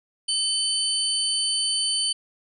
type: tone cluster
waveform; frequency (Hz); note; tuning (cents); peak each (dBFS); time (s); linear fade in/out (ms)
sine; 3058 / 4559 / 9020; G7 / C#8 / C#9; -44 / +48 / +29; -26; 0.28-2.13; 10
effects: none